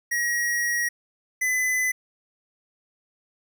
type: tone pair in turn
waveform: square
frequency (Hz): 1900 / 2012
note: A#6 / B6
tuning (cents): +33 / +32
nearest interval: minor second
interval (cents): 99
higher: second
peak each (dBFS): -23 / -22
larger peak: second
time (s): 0.11-0.89 / 1.41-1.92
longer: first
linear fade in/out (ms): 10
effects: none